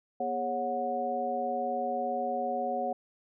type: tone cluster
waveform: sine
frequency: 242.1 / 411.1 / 550 / 732 Hz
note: B3 / G#4 / C#5 / F#5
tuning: -34 / -18 / -14 / -19 cents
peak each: -38 / -39 / -34 / -31 dBFS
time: 0.2-2.93 s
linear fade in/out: 5 ms
effects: none